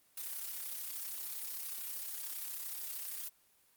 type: noise with amplitude modulation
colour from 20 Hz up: blue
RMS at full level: -39 dBFS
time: 0.17-3.29 s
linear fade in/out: 5 ms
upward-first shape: sine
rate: 33 Hz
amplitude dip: 55%
effects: white hiss -69 dBFS RMS until 3.76 s + Opus 24 kbps